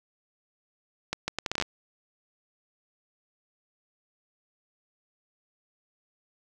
accelerating click train, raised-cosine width 0.2 ms, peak -11 dBFS, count 10, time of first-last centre 1.13-1.624 s, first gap 150 ms, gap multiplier 0.71, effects none

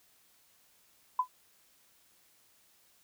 sine tone with exponential decay, 1007 Hz, B5, 33 cents sharp, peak -21 dBFS, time 1.19-1.28 s, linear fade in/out 5 ms, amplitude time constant 18 ms, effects white hiss -66 dBFS RMS until 3.03 s

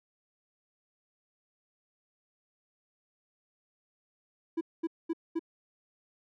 triangle tone bursts, 329.6 Hz, E4, in tune, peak -26 dBFS, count 4, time 4.57-5.394 s, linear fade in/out 10 ms, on 41 ms, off 220 ms, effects none

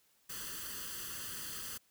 white noise with comb filter, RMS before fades -43 dBFS, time 0.29-1.78 s, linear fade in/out 10 ms, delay 0.65 ms, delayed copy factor +0.8, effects white hiss -71 dBFS RMS until 1.9 s

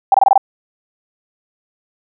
sine tone bursts, 784 Hz, G5, in tune, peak -5 dBFS, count 6, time 0.12-0.378 s, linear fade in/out 2 ms, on 23 ms, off 24 ms, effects none

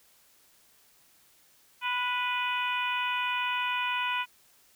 harmonic tone with a mistuned harmonic, 495.1 Hz, B4, 4 cents sharp, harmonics 2 / 3 / 4 / 5 / 6 / 7, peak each -31 / -35 / -39 / -32 / -36 / -47 dBFS, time 1.81-4.26 s, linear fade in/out 50 ms, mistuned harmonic 3, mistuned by -20 cents, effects white hiss -62 dBFS RMS until 4.75 s

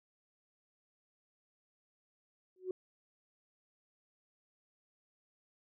sine tone with exponential growth, 370 Hz, F#4, in tune, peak -30 dBFS, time 2.56-2.71 s, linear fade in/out 2 ms, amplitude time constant 31 ms, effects tanh soft clip ceiling -26 dBFS

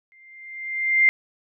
sine tone with exponential growth, 2097 Hz, C7, 3 cents sharp, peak -11 dBFS, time 0.12-1.09 s, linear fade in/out 0 ms, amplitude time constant 210 ms, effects none

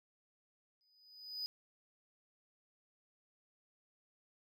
triangle tone with exponential growth, 4978 Hz, D#8, in tune, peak -35 dBFS, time 0.81-1.46 s, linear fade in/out 0 ms, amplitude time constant 140 ms, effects none

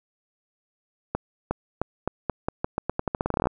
accelerating click train, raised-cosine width 1 ms, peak -10 dBFS, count 22, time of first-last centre 1.15-3.471 s, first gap 360 ms, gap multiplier 0.85, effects none

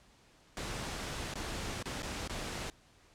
pink noise with dropouts, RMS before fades -39 dBFS, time 0.57-2.7 s, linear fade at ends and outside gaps 1 ms, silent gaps 1.339-1.355 / 1.827-1.856 / 2.022-2.03 / 2.276-2.296 s, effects pink hiss -63 dBFS RMS until 3.14 s + low-pass 8000 Hz 12 dB/octave

